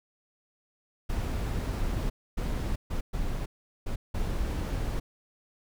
brown noise bursts at uneven times, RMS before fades -30 dBFS, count 6, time 1.09-2.1 / 2.37-2.76 / 2.9-3.01 / 3.13-3.46 / 3.86-3.96 / 4.14-5 s, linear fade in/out 10 ms, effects none

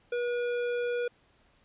triangle tone with hard clipping, 483.1 Hz, B4, 38 cents flat, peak -30 dBFS, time 0.12-1.08 s, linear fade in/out 5 ms, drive 16 dB, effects pink hiss -65 dBFS RMS until 1.64 s + resampled to 8000 Hz

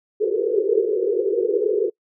pink band-pass noise, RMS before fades -20 dBFS, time 0.2-1.9 s, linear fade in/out 20 ms, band 370 to 480 Hz, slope 96 dB/octave, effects noise-tail reverb RT60 0.1 s tail -25 dB re dry

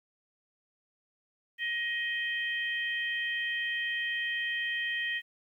harmonic tone, 628 Hz, D#5, 16 cents sharp, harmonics 3 / 4 / 5, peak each -31 / -39 / -37 dBFS, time 1.58-5.22 s, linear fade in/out 50 ms, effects 11-bit

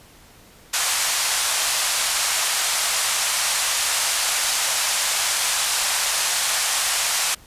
white band-pass noise, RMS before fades -22 dBFS, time 0.73-7.35 s, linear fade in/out 10 ms, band 650 to 10000 Hz, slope 24 dB/octave, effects pink hiss -49 dBFS RMS until 7.46 s + resampled to 32000 Hz

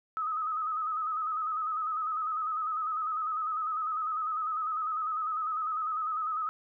sine tone with vibrato, 1269 Hz, D#6, 34 cents sharp, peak -29 dBFS, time 0.17-6.49 s, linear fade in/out 0 ms, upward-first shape square, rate 10 Hz, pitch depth 45 cents each way, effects none

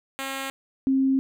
5% pulse / sine tone pair in turn, 270 / 267.1 Hz, C#4 / C4, -45 / +36 cents, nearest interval unison, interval 19 cents, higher first, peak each -18 dBFS, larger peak neither, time 0.19-0.5 / 0.87-1.19 s, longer second, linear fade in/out 0 ms, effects none

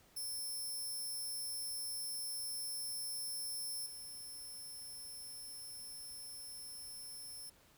5% pulse tone with level steps, 5340 Hz, E8, 22 cents sharp, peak -34 / -41 dBFS, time 0.16-7.5 s, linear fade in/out 10 ms, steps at 3.86 s, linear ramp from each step 2 ms, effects pink hiss -66 dBFS RMS until 7.77 s

